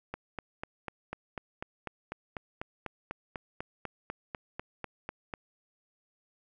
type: click train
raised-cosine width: 0.5 ms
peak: -21 dBFS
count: 22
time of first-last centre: 0.14-5.338 s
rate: 4.04 Hz
effects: none